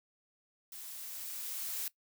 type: noise with level ramp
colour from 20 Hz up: blue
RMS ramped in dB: -47 to -37 dBFS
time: 0.72-1.88 s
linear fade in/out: 2 ms
effects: noise-tail reverb RT60 0.1 s tail -19 dB re dry